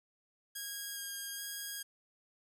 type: tone with vibrato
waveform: 5% pulse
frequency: 1629 Hz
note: G#6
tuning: 34 cents flat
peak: -29 dBFS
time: 0.55-1.83 s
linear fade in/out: 10 ms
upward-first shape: square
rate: 1.2 Hz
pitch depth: 9 cents each way
effects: resampled to 32000 Hz